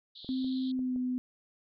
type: band-pass noise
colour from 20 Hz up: white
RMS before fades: -49 dBFS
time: 0.15-0.72 s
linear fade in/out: 10 ms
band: 3300 to 4300 Hz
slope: 96 dB/octave
type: clicks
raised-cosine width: 2 ms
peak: -36 dBFS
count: 4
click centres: 0.246 / 0.445 / 0.792 / 0.961 s
type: tone with pitch glide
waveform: sine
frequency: 260 to 251.9 Hz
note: C4 to B3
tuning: -11 to +34 cents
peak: -29 dBFS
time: 0.29-1.18 s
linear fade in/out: 0 ms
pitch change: -55 cents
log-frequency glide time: 0.66-0.97 s
effects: none